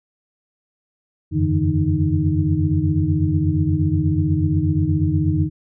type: tone cluster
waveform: sine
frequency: 86.7 / 95 / 144.1 / 159.7 / 309.7 Hz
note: F2 / F#2 / D3 / D#3 / D#4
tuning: -12 / +46 / -33 / +45 / -8 cents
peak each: -22 dBFS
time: 1.31-5.5 s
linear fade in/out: 50 ms
effects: none